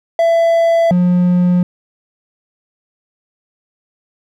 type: tone pair in turn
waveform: triangle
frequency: 668 / 178.42 Hz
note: E5 / F3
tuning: +23 / +37 cents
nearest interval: octave + major seventh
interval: 2286 cents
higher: first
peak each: -7 dBFS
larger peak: neither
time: 0.19-0.91 / 0.91-1.63 s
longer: neither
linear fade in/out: 2 ms
effects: none